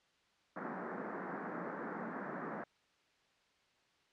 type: band-pass noise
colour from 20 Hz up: pink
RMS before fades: -43 dBFS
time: 0.56-2.64 s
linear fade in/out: 5 ms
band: 170 to 1800 Hz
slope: 48 dB/octave
effects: white hiss -72 dBFS RMS until 4.12 s + low-pass 4000 Hz 12 dB/octave